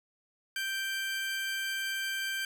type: tone pair together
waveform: 30% pulse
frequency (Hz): 1567.8 / 2349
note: G6 / D7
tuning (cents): 0 / 0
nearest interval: perfect fifth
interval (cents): 700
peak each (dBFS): -30 / -37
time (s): 0.56-2.45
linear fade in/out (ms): 2
effects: none

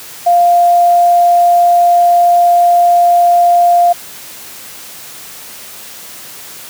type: tone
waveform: sine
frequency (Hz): 698.5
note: F5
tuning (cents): 0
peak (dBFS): -5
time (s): 0.26-3.93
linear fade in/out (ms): 10
effects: white hiss -31 dBFS RMS until 6.69 s + high-pass 80 Hz 12 dB/octave

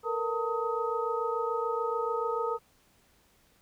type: tone cluster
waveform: sine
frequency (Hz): 450.2 / 477.1 / 900 / 1260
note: A4 / A#4 / A5 / D#6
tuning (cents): +40 / +40 / +39 / +21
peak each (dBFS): -33 / -33 / -35 / -33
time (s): 0.03-2.59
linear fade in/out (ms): 50
effects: pink hiss -65 dBFS RMS until 3.61 s

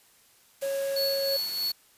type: high-pass noise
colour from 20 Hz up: white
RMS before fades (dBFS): -41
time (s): 0.61-1.72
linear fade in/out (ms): 10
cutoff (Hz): 140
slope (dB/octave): 24
type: tone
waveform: triangle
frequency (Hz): 550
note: C#5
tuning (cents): -14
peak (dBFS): -25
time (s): 0.62-1.37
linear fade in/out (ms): 10
type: tone with tremolo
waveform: square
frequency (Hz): 4408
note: C#8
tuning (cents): -11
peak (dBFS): -26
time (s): 0.96-1.72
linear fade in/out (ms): 5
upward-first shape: triangle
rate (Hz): 3.2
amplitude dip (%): 55
effects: white hiss -60 dBFS RMS until 1.97 s + resampled to 32000 Hz

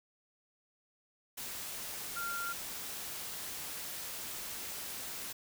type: tone in noise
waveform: sine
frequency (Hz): 1388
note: F6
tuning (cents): -11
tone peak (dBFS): -36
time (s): 2.16-2.53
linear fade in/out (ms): 10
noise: white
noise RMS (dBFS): -42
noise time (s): 1.37-5.33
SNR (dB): +3
effects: none

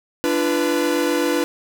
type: chord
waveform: 45% pulse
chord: B diminished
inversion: first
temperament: equal with one note detuned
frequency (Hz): 293.7 / 341.6 / 493.9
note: D4 / F4 / B4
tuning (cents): 0 / -38 / 0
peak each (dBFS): -22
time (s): 0.24-1.44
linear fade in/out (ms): 0
effects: none

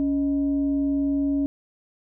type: tone with frequency modulation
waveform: sine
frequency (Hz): 280.5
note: C#4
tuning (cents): +21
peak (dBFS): -20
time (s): 0-1.46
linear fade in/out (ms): 0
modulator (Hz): 340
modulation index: 0.29
effects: none

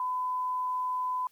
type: tone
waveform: sine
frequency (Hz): 1007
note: B5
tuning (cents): +33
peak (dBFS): -28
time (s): 0-1.27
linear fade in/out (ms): 2
effects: white hiss -66 dBFS RMS until 1.31 s + Opus 32 kbps

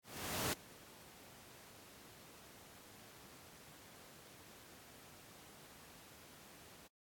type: noise with ADSR envelope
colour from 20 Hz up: pink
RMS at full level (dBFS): -36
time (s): 0.03-6.88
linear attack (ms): 500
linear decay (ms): 4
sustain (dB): -22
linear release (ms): 15
effects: high-pass 100 Hz 12 dB/octave + AAC 64 kbps

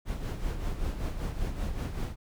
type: noise with tremolo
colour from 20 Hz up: brown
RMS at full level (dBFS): -30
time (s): 0.05-2.16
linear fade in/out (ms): 50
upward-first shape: sine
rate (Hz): 5.2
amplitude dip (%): 55
effects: none

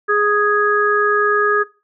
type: harmonic tone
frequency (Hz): 415.3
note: G#4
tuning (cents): 0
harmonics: 1 / 3 / 4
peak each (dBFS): -17 / -17 / -17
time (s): 0.08-1.64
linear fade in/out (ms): 20
effects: noise-tail reverb RT60 0.3 s tail -20 dB re dry

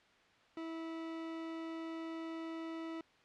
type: tone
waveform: 40% pulse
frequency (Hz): 326.4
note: E4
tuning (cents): -17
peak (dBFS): -40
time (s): 0.57-3.01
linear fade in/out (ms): 2
effects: white hiss -66 dBFS RMS until 3.24 s + low-pass 3000 Hz 12 dB/octave

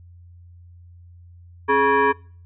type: tone with frequency modulation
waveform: sine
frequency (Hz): 271.4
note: C#4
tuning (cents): -36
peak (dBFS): -14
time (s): 1.68-2.13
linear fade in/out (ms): 20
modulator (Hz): 693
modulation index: 2
effects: noise-tail reverb RT60 0.5 s tail -25 dB re dry + added 87 Hz sine -43 dBFS peak until 2.45 s

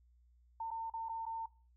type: tone with dropouts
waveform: sine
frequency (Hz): 905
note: A5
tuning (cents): +48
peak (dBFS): -37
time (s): 0.6-1.46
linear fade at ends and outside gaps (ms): 5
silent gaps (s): 0.706-0.712 / 0.9-0.937 / 1.087-1.093 / 1.255-1.263
effects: noise-tail reverb RT60 0.4 s tail -21 dB re dry + added 60 Hz sine -64 dBFS peak until 1.76 s

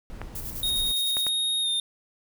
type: noise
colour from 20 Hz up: brown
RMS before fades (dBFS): -38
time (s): 0.1-0.92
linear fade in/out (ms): 0
type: clicks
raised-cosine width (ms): 0.5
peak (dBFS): -19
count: 3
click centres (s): 0.216 / 1.169 / 1.267
type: noise with tremolo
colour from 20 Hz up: violet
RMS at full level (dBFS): -35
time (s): 0.35-1.29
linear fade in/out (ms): 5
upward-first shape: square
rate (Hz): 9.8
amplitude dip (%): 50
type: tone with pitch glide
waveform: square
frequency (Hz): 3729 to 3635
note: A#7 to A#7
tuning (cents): 0 to -44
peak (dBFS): -24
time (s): 0.63-1.8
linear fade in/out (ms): 2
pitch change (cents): -44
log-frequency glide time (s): 1.62-1.68
effects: none

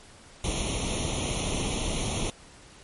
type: noise with comb filter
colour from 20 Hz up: pink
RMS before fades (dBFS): -29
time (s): 0.44-2.3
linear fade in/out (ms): 2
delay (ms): 0.31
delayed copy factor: +0.95
effects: pink hiss -51 dBFS RMS until 2.83 s + MP3 48 kbps

